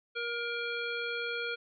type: harmonic tone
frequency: 472.2 Hz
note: A#4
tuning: 22 cents sharp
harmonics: 1 / 3 / 5 / 7 / 9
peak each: -38 / -36 / -39 / -42 / -46 dBFS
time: 0.15-1.56 s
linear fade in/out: 20 ms
effects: none